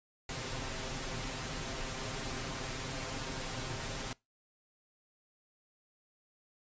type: noise with comb filter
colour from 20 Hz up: pink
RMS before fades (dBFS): -39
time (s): 0.29-4.13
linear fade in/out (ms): 2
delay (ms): 7.6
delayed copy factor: +0.65
effects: noise-tail reverb RT60 0.2 s tail -22 dB re dry + resampled to 16000 Hz